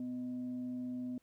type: tone with frequency modulation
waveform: sine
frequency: 250.4 Hz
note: B3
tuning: 24 cents sharp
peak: -37 dBFS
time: 0-1.18 s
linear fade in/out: 2 ms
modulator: 372 Hz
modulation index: 0.22
effects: pink hiss -75 dBFS RMS until 1.22 s